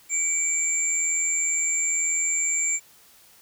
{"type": "tone pair together", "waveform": "sine", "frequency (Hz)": [2295, 7281], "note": ["D7", "A#8"], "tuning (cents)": [-40, -42], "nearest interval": "octave + minor sixth", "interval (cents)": 1998, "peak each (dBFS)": [-29, -22], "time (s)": [0.09, 2.8], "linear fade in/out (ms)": 50, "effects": ["white hiss -54 dBFS RMS until 3.41 s"]}